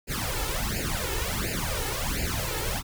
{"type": "noise with flanger", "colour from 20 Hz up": "pink", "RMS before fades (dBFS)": -29, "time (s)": [0.07, 2.83], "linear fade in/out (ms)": 50, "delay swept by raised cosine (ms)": [0.42, 2.32], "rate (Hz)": 1.4, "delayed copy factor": 1, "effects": []}